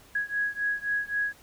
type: beating tone pair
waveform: sine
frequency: 1661.2 / 1665 Hz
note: G#6 / G#6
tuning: 0 / +4 cents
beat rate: 3.8 Hz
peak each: -29 / -30 dBFS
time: 0.15-1.33 s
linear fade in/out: 5 ms
effects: pink hiss -55 dBFS RMS until 1.42 s